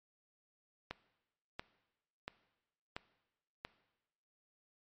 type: click train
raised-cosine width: 0.3 ms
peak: -24 dBFS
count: 5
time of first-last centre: 0.91-3.65 s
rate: 1.46 Hz
effects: noise-tail reverb RT60 1.0 s tail -18 dB re dry + MP3 48 kbps